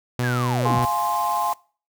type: tone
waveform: sawtooth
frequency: 123.47 Hz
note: B2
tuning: in tune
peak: -17 dBFS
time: 0.19-0.85 s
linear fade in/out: 0 ms
type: linear sweep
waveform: sine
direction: down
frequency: 1717 to 41.2 Hz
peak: -26 dBFS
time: 0.23-0.8 s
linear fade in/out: 10 ms
type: chord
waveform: sine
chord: F minor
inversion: none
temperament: just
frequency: 698.5 / 838.1 / 1047.7 Hz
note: F5 / Ab5 / C6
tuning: 0 / +16 / +2 cents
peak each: -27 / -24 / -23 dBFS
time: 0.65-1.53 s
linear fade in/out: 2 ms
type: noise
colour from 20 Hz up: white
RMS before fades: -37 dBFS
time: 0.82-1.54 s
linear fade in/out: 5 ms
effects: noise-tail reverb RT60 0.4 s tail -23 dB re dry